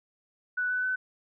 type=tone with pitch steps; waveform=sine; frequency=1483 / 1496.8 / 1510.7 Hz; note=F#6 / F#6 / F#6; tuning=+4 / +20 / +36 cents; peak=-26 dBFS; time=0.57-0.96 s; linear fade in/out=10 ms; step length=130 ms; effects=none